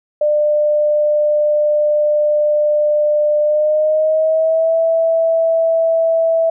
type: tone with pitch glide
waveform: sine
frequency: 598 to 655.9 Hz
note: D5 to E5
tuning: +31 to -9 cents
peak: -11 dBFS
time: 0.21-6.5 s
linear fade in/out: 5 ms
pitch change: +160 cents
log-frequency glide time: 3.41-4.76 s
effects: none